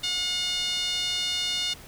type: tone with band-pass filter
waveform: 5% pulse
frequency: 720 Hz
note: F#5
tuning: 47 cents flat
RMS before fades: -28 dBFS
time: 0.03-1.74 s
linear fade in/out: 10 ms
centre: 3400 Hz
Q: 2.8
effects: pink hiss -47 dBFS RMS until 1.87 s